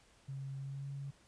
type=tone with pitch glide; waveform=sine; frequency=136 to 139.1 Hz; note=C#3 to C#3; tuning=-33 to +6 cents; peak=-40 dBFS; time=0.28-1.11 s; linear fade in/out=10 ms; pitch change=+39 cents; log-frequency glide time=0.56-0.88 s; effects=pink hiss -66 dBFS RMS until 1.27 s + resampled to 22050 Hz